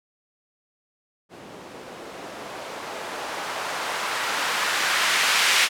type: noise with low-pass filter sweep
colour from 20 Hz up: violet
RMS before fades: -26 dBFS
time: 1.29-5.69 s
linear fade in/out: 50 ms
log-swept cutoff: 310 to 2200 Hz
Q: 0.93
effects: none